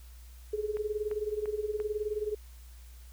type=tone with tremolo; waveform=sine; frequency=423.1 Hz; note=G#4; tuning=32 cents sharp; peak=-27 dBFS; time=0.53-2.35 s; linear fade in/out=5 ms; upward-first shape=sine; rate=19 Hz; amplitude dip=80%
type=click train; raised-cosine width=0.5 ms; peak=-31 dBFS; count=4; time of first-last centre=0.77-1.801 s; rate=2.91 Hz
effects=added 60 Hz sine -47 dBFS peak until 3.12 s + white hiss -60 dBFS RMS until 3.12 s